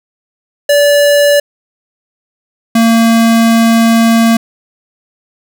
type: tone pair in turn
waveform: square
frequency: 578 / 228.3 Hz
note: D5 / A#3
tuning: -28 / -36 cents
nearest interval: octave + major third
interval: 1608 cents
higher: first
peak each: -6 dBFS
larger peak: neither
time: 0.69-1.4 / 2.75-4.37 s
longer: second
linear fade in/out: 5 ms
effects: none